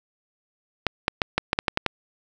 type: clicks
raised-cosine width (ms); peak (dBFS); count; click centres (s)
0.3; -4; 9; 0.867 / 1.081 / 1.218 / 1.38 / 1.531 / 1.589 / 1.682 / 1.774 / 1.863
effects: none